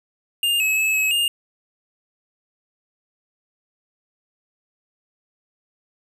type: tone with pitch steps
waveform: square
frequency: 2811 / 2574 / 2594 / 2568 / 2824 Hz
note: F7 / E7 / E7 / E7 / F7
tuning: +11 / -42 / -28 / -46 / +19 cents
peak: -18 dBFS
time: 0.43-1.28 s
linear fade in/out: 2 ms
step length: 170 ms
effects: none